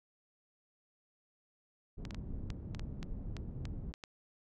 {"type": "low-pass noise", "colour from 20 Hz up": "pink", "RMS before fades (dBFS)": -42, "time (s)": [1.97, 3.93], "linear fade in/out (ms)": 20, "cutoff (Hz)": 220, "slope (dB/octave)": 12}
{"type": "clicks", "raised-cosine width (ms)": 0.2, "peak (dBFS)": -28, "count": 11, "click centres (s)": [2.052, 2.108, 2.146, 2.503, 2.748, 2.795, 3.029, 3.367, 3.654, 3.939, 4.038]}
{"effects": []}